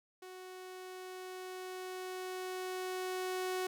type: tone with level ramp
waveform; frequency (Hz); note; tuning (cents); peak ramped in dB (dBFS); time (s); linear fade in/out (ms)
sawtooth; 370; F#4; 0; -44 to -30; 0.22-3.67; 5
effects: none